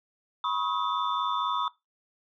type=tone cluster; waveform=sine; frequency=981 / 1085 / 1270 / 3533 Hz; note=B5 / C#6 / D#6 / A7; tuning=-12 / -37 / +35 / +6 cents; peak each=-31 / -31 / -30 / -35 dBFS; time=0.44-1.68 s; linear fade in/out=2 ms; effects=noise-tail reverb RT60 0.2 s tail -19 dB re dry + tanh soft clip ceiling -16 dBFS